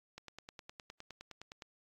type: click train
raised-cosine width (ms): 0.2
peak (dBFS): -30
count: 15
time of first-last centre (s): 0.18-1.622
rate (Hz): 9.71
effects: AAC 32 kbps

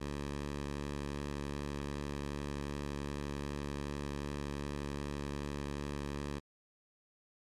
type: tone with vibrato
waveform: 10% pulse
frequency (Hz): 71.6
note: D2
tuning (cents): -43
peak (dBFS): -29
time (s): 0-6.4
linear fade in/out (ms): 20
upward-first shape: sine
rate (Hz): 2.6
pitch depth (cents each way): 11
effects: low-pass 9000 Hz 12 dB/octave + MP3 64 kbps

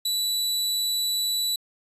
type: tone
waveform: sawtooth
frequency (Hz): 3951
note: B7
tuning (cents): 0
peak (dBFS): -20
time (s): 0.05-1.56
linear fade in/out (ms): 5
effects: resampled to 32000 Hz

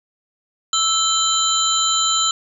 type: tone cluster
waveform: sine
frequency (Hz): 1322 / 3109 / 4004 / 7120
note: E6 / G7 / B7 / A8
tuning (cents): +5 / -15 / +23 / +20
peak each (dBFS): -21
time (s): 0.73-2.31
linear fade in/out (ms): 2
effects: 8-bit

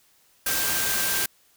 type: tone in noise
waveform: sine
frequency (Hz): 1577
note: G6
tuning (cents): +10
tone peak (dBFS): -32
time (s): 0.46-1.26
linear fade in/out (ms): 5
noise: white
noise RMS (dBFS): -25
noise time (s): 0.46-1.26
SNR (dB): -10
effects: white hiss -61 dBFS RMS until 1.56 s

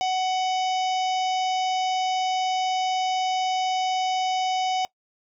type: harmonic tone with a mistuned harmonic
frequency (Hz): 746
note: F#5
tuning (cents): +14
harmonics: 1 / 3 / 4 / 5 / 6 / 7 / 8 / 9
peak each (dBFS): -22 / -36 / -34 / -39 / -44 / -39 / -42 / -45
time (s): 0.01-4.85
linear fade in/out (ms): 0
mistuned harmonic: 6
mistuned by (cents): +90
effects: noise-tail reverb RT60 0.1 s tail -21 dB re dry

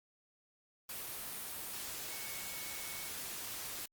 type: tone in noise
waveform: sine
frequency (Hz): 2217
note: C#7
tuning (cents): 0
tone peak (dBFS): -51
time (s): 2.1-3.09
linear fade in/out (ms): 5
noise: white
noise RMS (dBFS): -43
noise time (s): 0.89-3.86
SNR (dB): -11
effects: Opus 32 kbps

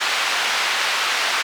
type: band-pass noise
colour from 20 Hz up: pink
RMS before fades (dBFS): -21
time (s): 0-1.43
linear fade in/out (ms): 20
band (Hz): 1200 to 4200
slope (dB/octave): 12
effects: none

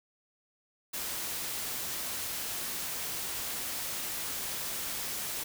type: noise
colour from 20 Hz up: white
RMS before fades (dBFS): -36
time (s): 0.93-5.44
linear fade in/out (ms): 10
effects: none

